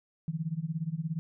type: tone with tremolo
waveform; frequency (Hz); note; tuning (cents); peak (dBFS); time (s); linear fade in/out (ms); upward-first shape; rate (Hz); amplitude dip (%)
sine; 161.1; E3; -39; -27; 0.28-1.19; 0; sine; 17; 90
effects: none